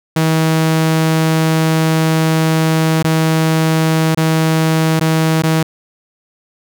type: tone with dropouts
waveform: sawtooth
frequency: 160 Hz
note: D#3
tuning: 49 cents sharp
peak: -7 dBFS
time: 0.16-5.63 s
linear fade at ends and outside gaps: 5 ms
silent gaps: 3.027-3.044 / 4.148-4.173 / 4.996-5.009 / 5.422-5.435 s
effects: none